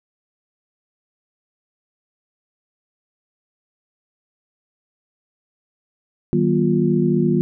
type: tone cluster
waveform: sine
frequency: 154.9 / 189.3 / 238.4 / 352.2 Hz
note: D#3 / F#3 / A#3 / F4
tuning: -7 / +40 / +39 / +15 cents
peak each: -20 dBFS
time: 6.33-7.41 s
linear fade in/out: 0 ms
effects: none